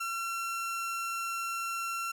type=tone; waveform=30% pulse; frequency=1359 Hz; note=F6; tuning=48 cents flat; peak=-30 dBFS; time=0-2.12 s; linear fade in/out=10 ms; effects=none